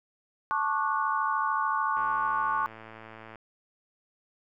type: chord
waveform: sine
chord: D major seventh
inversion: second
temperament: just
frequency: 881 / 1101.2 / 1174.7 / 1468.3 Hz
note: A5 / C#6 / D6 / F#6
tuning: +2 / -12 / 0 / -14 cents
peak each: -31 / -28 / -32 / -33 dBFS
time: 0.51-2.66 s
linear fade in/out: 0 ms
type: click train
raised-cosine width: 0.5 ms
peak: -30 dBFS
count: 155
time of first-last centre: 1.97-3.357 s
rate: 111 Hz
effects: none